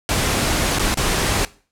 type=noise with dropouts; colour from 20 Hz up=pink; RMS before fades=-19 dBFS; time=0.09-1.45 s; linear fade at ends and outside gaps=1 ms; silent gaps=0.787-0.794 / 0.943-0.972 s; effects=noise-tail reverb RT60 0.4 s tail -20 dB re dry + low-pass 11000 Hz 12 dB/octave